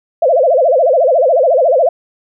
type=tone with vibrato; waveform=sine; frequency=587.3 Hz; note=D5; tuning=in tune; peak=-7 dBFS; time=0.22-1.89 s; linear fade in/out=5 ms; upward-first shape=sine; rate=14 Hz; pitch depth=280 cents each way; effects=none